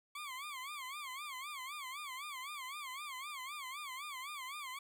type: tone with vibrato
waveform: 20% pulse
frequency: 1110 Hz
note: C#6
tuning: 2 cents sharp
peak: -38 dBFS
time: 0.15-4.79 s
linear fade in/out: 5 ms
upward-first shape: sine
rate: 3.9 Hz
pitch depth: 160 cents each way
effects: none